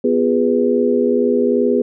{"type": "harmonic tone with a mistuned harmonic", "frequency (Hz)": 82.41, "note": "E2", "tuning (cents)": 0, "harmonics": [3, 4, 5, 6], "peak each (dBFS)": [-17, -22, -16, -19], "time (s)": [0.04, 1.82], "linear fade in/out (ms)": 5, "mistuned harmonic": 4, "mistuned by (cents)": 110, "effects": []}